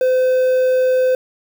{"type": "tone with quantisation", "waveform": "triangle", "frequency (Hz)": 512, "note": "C5", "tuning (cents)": -38, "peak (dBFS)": -10, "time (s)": [0.01, 1.15], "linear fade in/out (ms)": 2, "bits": 6, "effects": []}